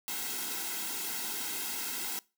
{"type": "noise with comb filter", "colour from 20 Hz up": "white", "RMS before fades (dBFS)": -36, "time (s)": [0.08, 2.19], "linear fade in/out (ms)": 0, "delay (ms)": 1.7, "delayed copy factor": -0.8, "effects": ["noise-tail reverb RT60 0.3 s tail -23 dB re dry", "high-pass 200 Hz 12 dB/octave"]}